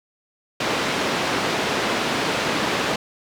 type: band-pass noise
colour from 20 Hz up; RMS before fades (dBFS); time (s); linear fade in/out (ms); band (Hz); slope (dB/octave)
pink; -23; 0.6-2.96; 5; 230 to 4200; 12
effects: none